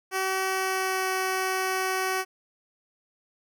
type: tone with pitch glide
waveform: 10% pulse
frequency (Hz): 379.9 to 376.8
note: F#4 to F#4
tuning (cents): +46 to +32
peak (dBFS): -17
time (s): 0.11-2.25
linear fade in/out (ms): 50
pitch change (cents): -14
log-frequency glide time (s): 0.49-1.08
effects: none